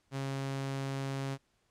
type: tone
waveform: sawtooth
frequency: 136.1 Hz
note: C#3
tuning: 31 cents flat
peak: -30 dBFS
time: 0.11-1.38 s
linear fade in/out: 50 ms
effects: pink hiss -74 dBFS RMS until 1.7 s + low-pass 9000 Hz 12 dB/octave